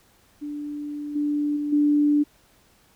sine tone with level steps, 293.7 Hz, D4, in tune, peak -29 / -21 / -24 / -16 dBFS, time 0.41-2.24 s, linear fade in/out 20 ms, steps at 1.15 / 1.56 / 1.72 s, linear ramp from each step 10 ms, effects pink hiss -59 dBFS RMS until 2.95 s

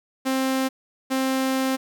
sawtooth tone pair in turn, 263.8 / 263.8 Hz, C4 / C4, +14 / +14 cents, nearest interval unison, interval 0 cents, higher neither, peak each -17 dBFS, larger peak neither, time 0.25-0.69 / 1.1-1.77 s, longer second, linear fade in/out 20 ms, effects none

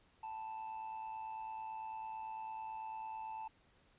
triangle tone with amplitude modulation, 880 Hz, A5, in tune, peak -38 dBFS, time 0.23-3.48 s, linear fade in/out 5 ms, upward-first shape sine, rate 109 Hz, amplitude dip 55%, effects pink hiss -70 dBFS RMS until 3.98 s + resampled to 8000 Hz

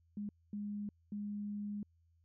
sine tone bursts at uneven times, 206.1 Hz, G#3, 13 cents flat, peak -38 dBFS, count 3, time 0.17-0.29 / 0.53-0.89 / 1.12-1.83 s, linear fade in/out 2 ms, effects added 83 Hz sine -68 dBFS peak until 2.24 s

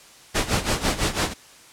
pink noise with tremolo, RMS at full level -20 dBFS, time 0.34-1.34 s, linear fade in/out 20 ms, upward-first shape sine, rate 6 Hz, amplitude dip 80%, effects white hiss -48 dBFS RMS until 1.72 s + low-pass 9000 Hz 12 dB/octave

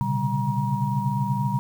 sine tone cluster, 121.7 / 134 / 142.4 / 196.6 / 950 Hz, B2 / C3 / C#3 / G3 / A#5, -25 / +42 / +47 / +5 / +33 cents, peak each -28 dBFS, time 0.01-1.59 s, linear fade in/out 0 ms, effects 8-bit

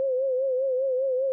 sine tone with vibrato, 523.3 Hz, C5, in tune, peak -22 dBFS, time 0-1.32 s, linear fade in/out 0 ms, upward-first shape triangle, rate 5 Hz, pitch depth 88 cents each way, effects none

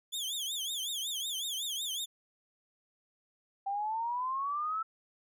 sawtooth tone with vibrato, 3378 Hz, G#7, 29 cents sharp, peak -31 dBFS, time 0.12-2.06 s, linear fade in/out 20 ms, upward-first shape triangle, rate 5.4 Hz, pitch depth 200 cents each way
sine exponential sweep, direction up, 780 to 1330 Hz, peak -31 dBFS, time 3.66-4.83 s, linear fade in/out 10 ms
effects none

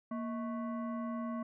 sine tone with frequency modulation, 234 Hz, A#3, 7 cents sharp, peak -35 dBFS, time 0.11-1.43 s, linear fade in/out 5 ms, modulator 872 Hz, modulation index 0.73, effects none

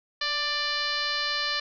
sine tone with frequency modulation, 2958 Hz, F#7, 1 cent flat, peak -25 dBFS, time 0.21-1.6 s, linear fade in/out 5 ms, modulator 594 Hz, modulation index 3.2, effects none

